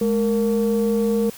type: tone pair together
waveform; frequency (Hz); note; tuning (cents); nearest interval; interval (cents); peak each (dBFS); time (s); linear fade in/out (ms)
sine; 211.2 / 463.8; G#3 / A#4; +29 / -9; octave + major second; 1362; -18 / -18; 0.01-1.3; 5
effects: tanh soft clip ceiling -13 dBFS + white hiss -41 dBFS RMS until 1.37 s